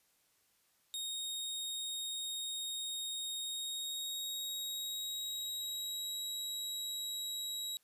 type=tone with pitch glide; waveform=sawtooth; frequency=3729 to 3854 Hz; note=A#7 to B7; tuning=0 to -43 cents; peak=-35 dBFS; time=0.94-7.77 s; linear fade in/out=0 ms; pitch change=+57 cents; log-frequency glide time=3.41-6.19 s; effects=white hiss -73 dBFS RMS until 7.83 s + resampled to 32000 Hz